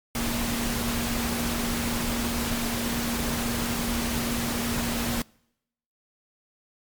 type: tone in noise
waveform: sine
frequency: 235.7 Hz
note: A#3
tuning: 19 cents sharp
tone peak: -29 dBFS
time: 0.15-5.22 s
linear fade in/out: 2 ms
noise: pink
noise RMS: -29 dBFS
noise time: 0.15-5.22 s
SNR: -3 dB
effects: noise-tail reverb RT60 0.8 s tail -26 dB re dry + MP3 96 kbps